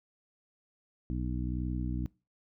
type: harmonic tone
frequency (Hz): 61.74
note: B1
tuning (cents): 0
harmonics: 1 / 2 / 3 / 4 / 5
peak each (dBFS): -34 / -37 / -39 / -40 / -41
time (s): 1.1-2.06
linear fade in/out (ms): 0
effects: noise-tail reverb RT60 0.3 s tail -23 dB re dry